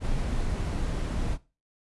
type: noise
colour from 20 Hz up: brown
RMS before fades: -28 dBFS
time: 0-1.38 s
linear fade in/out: 50 ms
effects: noise-tail reverb RT60 0.3 s tail -19 dB re dry + resampled to 24000 Hz